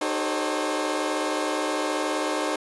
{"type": "tone cluster", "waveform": "20% pulse", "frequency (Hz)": [305.7, 379.1, 434.2, 521, 540], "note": ["D#4", "F#4", "A4", "C5", "C#5"], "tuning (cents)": [-30, 42, -23, -7, -45], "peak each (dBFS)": [-23, -27, -28, -31, -26], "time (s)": [0.01, 2.56], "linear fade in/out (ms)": 5, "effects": ["resampled to 24000 Hz"]}